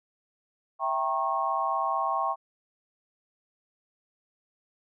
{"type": "chord", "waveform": "sine", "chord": "E diminished seventh", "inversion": "none", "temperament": "equal with one note detuned", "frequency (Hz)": [659.3, 784, 932.3, 1088.4], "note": ["E5", "G5", "Bb5", "Db6"], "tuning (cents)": [0, 0, 0, -32], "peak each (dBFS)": [-33, -30, -33, -28], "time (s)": [0.79, 2.36], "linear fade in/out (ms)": 50, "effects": []}